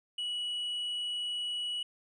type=tone; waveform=triangle; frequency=2933 Hz; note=F#7; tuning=16 cents flat; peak=-31 dBFS; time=0.18-1.83 s; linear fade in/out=5 ms; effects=resampled to 22050 Hz